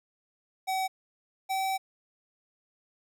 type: tone pair in turn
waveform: square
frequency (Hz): 759 / 767.8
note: F#5 / G5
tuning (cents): +44 / -36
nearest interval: unison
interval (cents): 20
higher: second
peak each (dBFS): -28 / -28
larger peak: neither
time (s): 0.67-0.88 / 1.49-1.78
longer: second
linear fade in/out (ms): 20
effects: none